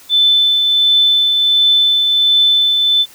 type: tone with tremolo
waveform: sine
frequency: 3520 Hz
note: A7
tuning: in tune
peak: -7 dBFS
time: 0.09-3.06 s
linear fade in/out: 50 ms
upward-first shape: triangle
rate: 1.4 Hz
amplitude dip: 35%
effects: white hiss -42 dBFS RMS until 3.14 s